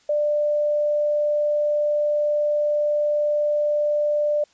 sine tone, 593 Hz, D5, 17 cents sharp, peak -18 dBFS, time 0.09-4.44 s, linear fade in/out 5 ms, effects white hiss -59 dBFS RMS until 4.53 s + resampled to 16000 Hz

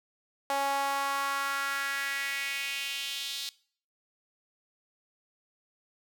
sawtooth tone with high-pass filter sweep, 277.2 Hz, C#4, in tune, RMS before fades -32 dBFS, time 0.5-3.49 s, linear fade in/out 0 ms, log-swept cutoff 730 to 3900 Hz, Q 3, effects noise-tail reverb RT60 0.5 s tail -21 dB re dry

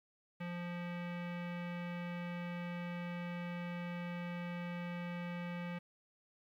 square tone with low-pass filter, 174.61 Hz, F3, in tune, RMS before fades -42 dBFS, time 0.4-5.79 s, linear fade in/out 10 ms, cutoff 2400 Hz, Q 2.4, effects 12-bit

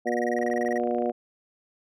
harmonic tone, 120 Hz, B2, 49 cents flat, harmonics 2 / 3 / 4 / 5 / 6, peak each -30 / -30 / -30 / -30 / -30 dBFS, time 0.05-1.12 s, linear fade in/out 20 ms
triangle tone bursts, 1900 Hz, A#6, 33 cents sharp, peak -29 dBFS, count 15, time 0.07-0.779 s, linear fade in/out 2 ms, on 23 ms, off 26 ms
click train, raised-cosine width 0.5 ms, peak -30 dBFS, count 20, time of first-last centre 0.39-1.096 s, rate 26.9 Hz
effects none

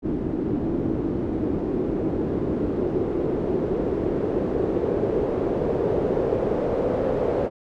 white noise with low-pass filter sweep, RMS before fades -24 dBFS, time 0.02-7.5 s, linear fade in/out 50 ms, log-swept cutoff 300 to 500 Hz, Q 3, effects none

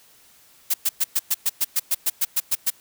blue noise bursts, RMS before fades -20 dBFS, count 14, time 0.7-2.704 s, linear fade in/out 10 ms, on 41 ms, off 110 ms, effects white hiss -54 dBFS RMS until 2.8 s

